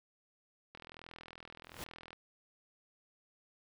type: click train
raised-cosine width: 0.3 ms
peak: -33 dBFS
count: 58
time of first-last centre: 0.75-2.13 s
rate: 41.3 Hz
type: noise with exponential growth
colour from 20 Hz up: pink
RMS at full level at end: -40 dBFS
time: 1.64-1.84 s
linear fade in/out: 2 ms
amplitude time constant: 43 ms
effects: none